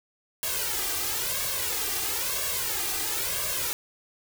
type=noise with flanger; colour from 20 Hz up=white; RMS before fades=-29 dBFS; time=0.43-3.73 s; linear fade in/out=0 ms; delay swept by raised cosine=1.8 to 2.56 ms; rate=1 Hz; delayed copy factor=+0.95; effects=none